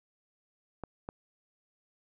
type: clicks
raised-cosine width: 1 ms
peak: -24 dBFS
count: 2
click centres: 0.837 / 1.089 s
effects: none